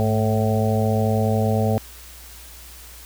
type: harmonic tone with a mistuned harmonic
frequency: 109.5 Hz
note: A2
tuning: 8 cents flat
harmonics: 1 / 2 / 4 / 5 / 6 / 7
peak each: -20 / -23 / -26 / -27 / -28 / -28 dBFS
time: 0-1.78 s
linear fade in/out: 0 ms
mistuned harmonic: 1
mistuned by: -74 cents
effects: added 60 Hz sine -43 dBFS peak until 3.05 s + white hiss -43 dBFS RMS until 3.05 s